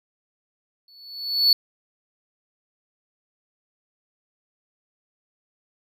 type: tone with exponential growth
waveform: triangle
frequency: 4435 Hz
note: C#8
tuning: in tune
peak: -10 dBFS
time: 0.88-1.53 s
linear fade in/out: 2 ms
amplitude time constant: 140 ms
effects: none